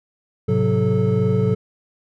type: tone cluster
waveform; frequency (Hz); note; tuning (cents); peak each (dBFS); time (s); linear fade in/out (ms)
triangle; 106.3 / 129.3 / 183.5 / 435.7; G#2 / C3 / F#3 / A4; +41 / -20 / -14 / -17; -19; 0.48-1.55; 10
effects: none